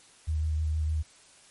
sine tone with vibrato, 77.78 Hz, D#2, in tune, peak -25 dBFS, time 0.27-1.03 s, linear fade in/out 20 ms, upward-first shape square, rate 6.5 Hz, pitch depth 16 cents each way, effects white hiss -56 dBFS RMS until 1.5 s + MP3 48 kbps

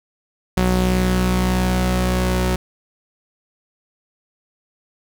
sawtooth tone pair together, 61.57 / 184.5 Hz, B1 / F#3, -5 / -5 cents, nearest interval octave + perfect fifth, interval 1900 cents, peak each -15 dBFS, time 0.57-2.56 s, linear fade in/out 5 ms, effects none

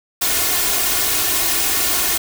white noise with comb filter, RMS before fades -18 dBFS, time 0.21-2.18 s, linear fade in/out 10 ms, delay 2.8 ms, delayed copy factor +0.7, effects none

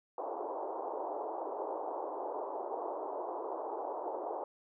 white band-pass noise, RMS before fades -39 dBFS, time 0.18-4.44 s, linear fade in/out 2 ms, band 340 to 960 Hz, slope 48 dB/octave, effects none

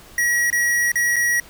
square tone with dropouts, 1912 Hz, A#6, 43 cents sharp, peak -17 dBFS, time 0.18-1.4 s, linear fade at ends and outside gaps 2 ms, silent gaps 0.502-0.527 / 0.918-0.956 / 1.16-1.164 s, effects pink hiss -45 dBFS RMS until 1.49 s

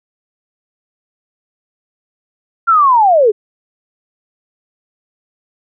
sine linear sweep, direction down, 1396.9 to 392 Hz, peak -6 dBFS, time 2.67-3.32 s, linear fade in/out 20 ms, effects none

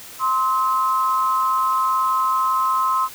sine tone pair together, 1046.5 / 1284.3 Hz, C6 / E6, 0 / -46 cents, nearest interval major third, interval 354 cents, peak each -18 / -21 dBFS, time 0.19-3.09 s, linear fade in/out 50 ms, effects white hiss -39 dBFS RMS until 3.14 s

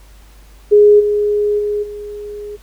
sine tone with level steps, 415.3 Hz, G#4, in tune, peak -4 / -12 / -15 / -25 dBFS, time 0.71-2.57 s, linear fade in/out 20 ms, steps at 0.99 / 1.58 / 1.82 s, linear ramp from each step 20 ms, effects added 50 Hz sine -40 dBFS peak until 2.62 s + pink hiss -49 dBFS RMS until 2.62 s

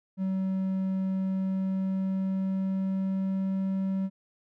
triangle tone with pitch glide, 190 to 191.87 Hz, F#3 to G3, +46 to -37 cents, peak -24 dBFS, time 0.17-4.1 s, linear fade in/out 50 ms, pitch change +17 cents, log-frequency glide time 1.07-3.65 s, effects none

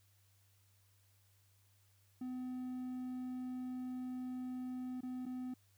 triangle tone with dropouts, 253.1 Hz, B3, 43 cents sharp, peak -38 dBFS, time 2.21-5.54 s, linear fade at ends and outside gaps 5 ms, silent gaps 5.008-5.031 / 5.256-5.262 s, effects added 98 Hz sine -69 dBFS peak until 5.77 s + white hiss -74 dBFS RMS until 5.77 s

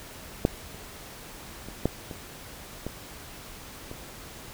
clicks, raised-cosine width 2 ms, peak -6 / -29 / -26 / -9 / -23 / -18 / -25 dBFS, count 7, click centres 0.451 / 0.746 / 1.686 / 1.856 / 2.112 / 2.866 / 3.914 s, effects pink hiss -44 dBFS RMS until 4.53 s

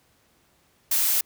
blue noise, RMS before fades -22 dBFS, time 0.91-1.21 s, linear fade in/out 5 ms, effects pink hiss -63 dBFS RMS until 1.25 s + high-pass 60 Hz 12 dB/octave

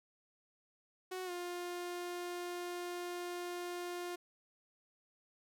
sawtooth tone with pitch glide, 370 to 352.9 Hz, F#4 to F4, 0 to +18 cents, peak -36 dBFS, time 1.11-4.16 s, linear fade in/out 10 ms, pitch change -82 cents, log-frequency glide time 1.25-1.31 s, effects none

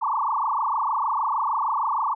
sine tone with frequency modulation, 1018 Hz, C6, 48 cents flat, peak -21 dBFS, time 0.01-2.15 s, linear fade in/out 20 ms, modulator 26.5 Hz, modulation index 5.8, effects none

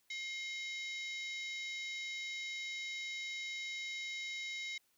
harmonic tone with a mistuned harmonic, 765 Hz, G5, 42 cents flat, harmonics 3 / 4 / 5 / 6 / 7 / 8 / 9, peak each -41 / -53 / -46 / -58 / -53 / -57 / -55 dBFS, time 0.1-4.78 s, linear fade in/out 5 ms, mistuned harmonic 3, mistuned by -130 cents, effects white hiss -75 dBFS RMS until 4.97 s

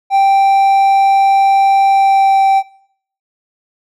triangle tone with pitch glide, 784 to 778.6 Hz, G5 to G5, 0 to -12 cents, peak -5 dBFS, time 0.1-2.63 s, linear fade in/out 50 ms, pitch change -12 cents, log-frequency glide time 1.88-2.45 s, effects noise-tail reverb RT60 0.6 s tail -20 dB re dry

